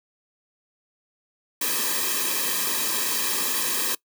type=noise with comb filter; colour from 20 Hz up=white; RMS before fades=-25 dBFS; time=1.61-3.95 s; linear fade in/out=5 ms; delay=1.4 ms; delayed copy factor=-0.95; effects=noise-tail reverb RT60 0.1 s tail -22 dB re dry + high-pass 200 Hz 12 dB/octave